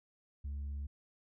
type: tone with tanh clipping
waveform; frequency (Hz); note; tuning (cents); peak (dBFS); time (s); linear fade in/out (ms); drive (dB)
sine; 71; C#2; +42; -38; 0.44-0.87; 10; 2
effects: none